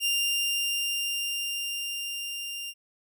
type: tone with level ramp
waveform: sawtooth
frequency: 2794 Hz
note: F7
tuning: in tune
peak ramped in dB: -20 to -31 dBFS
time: 0-2.74 s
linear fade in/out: 50 ms
effects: none